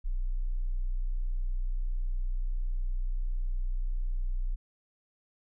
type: tone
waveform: sine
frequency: 30.72 Hz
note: B0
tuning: 8 cents flat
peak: -27 dBFS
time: 0.04-4.56 s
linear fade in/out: 20 ms
effects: none